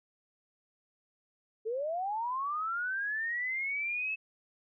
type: linear sweep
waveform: sine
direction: up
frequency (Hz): 424.1 to 2621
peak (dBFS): -31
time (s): 1.65-4.16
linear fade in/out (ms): 20
effects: none